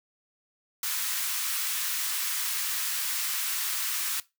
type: high-pass noise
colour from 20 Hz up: white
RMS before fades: -30 dBFS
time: 0.83-4.2 s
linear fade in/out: 2 ms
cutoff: 1100 Hz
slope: 24 dB/octave
effects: noise-tail reverb RT60 0.2 s tail -18 dB re dry